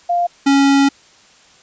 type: tone pair in turn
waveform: sine / square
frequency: 698.5 / 277.2 Hz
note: F5 / C#4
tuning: 0 / 0 cents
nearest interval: octave + major third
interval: 1600 cents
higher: first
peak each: -13 / -10 dBFS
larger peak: second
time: 0.09-0.27 / 0.46-0.89 s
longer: second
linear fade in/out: 10 ms
effects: white hiss -48 dBFS RMS until 1.62 s + resampled to 16000 Hz